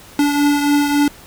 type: beating tone pair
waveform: square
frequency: 288.7 / 292.3 Hz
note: D4 / D4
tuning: -30 / -8 cents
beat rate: 3.6 Hz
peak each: -14 / -22 dBFS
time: 0.19-1.08 s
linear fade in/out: 2 ms
effects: pink hiss -41 dBFS RMS until 1.26 s